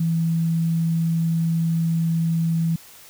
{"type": "tone", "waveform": "sine", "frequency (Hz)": 164.81, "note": "E3", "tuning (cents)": 0, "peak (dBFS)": -18, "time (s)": [0, 2.76], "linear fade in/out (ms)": 5, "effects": ["white hiss -46 dBFS RMS until 3.09 s"]}